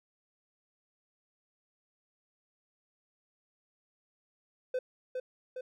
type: tone with echo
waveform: triangle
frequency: 509 Hz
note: C5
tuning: 48 cents flat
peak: -27 dBFS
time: 4.74-4.79 s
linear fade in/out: 5 ms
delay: 410 ms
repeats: 2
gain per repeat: -4 dB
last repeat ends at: 5.61 s
effects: none